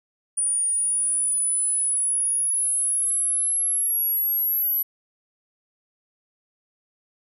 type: exponential sweep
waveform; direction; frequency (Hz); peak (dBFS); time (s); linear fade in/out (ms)
sine; up; 9420 to 11800; -20; 0.37-4.83; 10
effects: 10-bit